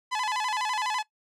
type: tone with vibrato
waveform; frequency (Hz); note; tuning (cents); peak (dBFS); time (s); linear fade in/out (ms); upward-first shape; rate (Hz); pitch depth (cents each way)
sawtooth; 929; A#5; -6; -23; 0.11-1.03; 20; square; 12; 140
effects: noise-tail reverb RT60 0.1 s tail -18 dB re dry + low-pass 7000 Hz 12 dB/octave